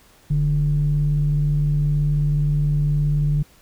sine tone pair together, 40.97 / 146.83 Hz, E1 / D3, -10 / 0 cents, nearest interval octave + minor seventh, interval 2210 cents, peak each -22 / -16 dBFS, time 0.3-3.43 s, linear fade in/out 10 ms, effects tanh soft clip ceiling -11 dBFS + pink hiss -53 dBFS RMS until 3.61 s

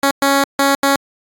10% pulse tone bursts at uneven times, 277.2 Hz, C#4, in tune, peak -3 dBFS, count 4, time 0.03-0.11 / 0.22-0.44 / 0.59-0.75 / 0.83-0.96 s, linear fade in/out 2 ms, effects AAC 64 kbps

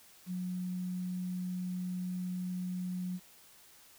sine tone with quantisation, 181.6 Hz, F#3, 32 cents flat, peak -34 dBFS, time 0.26-3.2 s, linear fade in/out 50 ms, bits 10, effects white hiss -59 dBFS RMS until 3.98 s

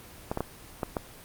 clicks, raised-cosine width 1 ms, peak -14 dBFS, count 5, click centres 0.315 / 0.374 / 0.406 / 0.832 / 0.968 s, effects pink hiss -48 dBFS RMS until 1.24 s + Opus 24 kbps

